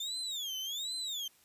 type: tone with vibrato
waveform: 35% pulse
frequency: 3520 Hz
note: A7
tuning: in tune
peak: -34 dBFS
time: 0-1.28 s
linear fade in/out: 5 ms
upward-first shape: sine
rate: 1.3 Hz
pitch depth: 250 cents each way
effects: white hiss -65 dBFS RMS until 1.44 s + resampled to 32000 Hz